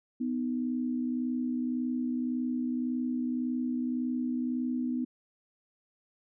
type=tone pair together; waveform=sine; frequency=248.7 / 310.5 Hz; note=B3 / D#4; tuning=+12 / -3 cents; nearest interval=major third; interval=385 cents; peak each=-29 / -36 dBFS; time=0.2-5.05 s; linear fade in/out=10 ms; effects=none